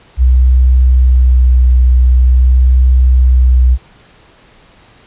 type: tone with vibrato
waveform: sine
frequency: 62.9 Hz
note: B1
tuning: 32 cents sharp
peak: -4 dBFS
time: 0.17-3.78 s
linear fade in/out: 50 ms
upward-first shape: sine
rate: 0.46 Hz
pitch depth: 15 cents each way
effects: pink hiss -44 dBFS RMS until 5.06 s + resampled to 8000 Hz